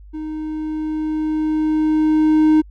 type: tone with level ramp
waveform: triangle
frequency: 310 Hz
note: D#4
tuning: 6 cents flat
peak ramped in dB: -23 to -7 dBFS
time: 0.13-2.62 s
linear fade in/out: 20 ms
effects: added 50 Hz sine -38 dBFS peak until 2.7 s